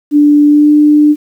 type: tone with pitch glide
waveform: sine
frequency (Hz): 293.7 to 298.1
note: D4 to D4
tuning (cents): 0 to +26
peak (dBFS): -3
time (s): 0.11-1.16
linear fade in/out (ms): 50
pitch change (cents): +26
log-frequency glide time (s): 0.46-0.7
effects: 7-bit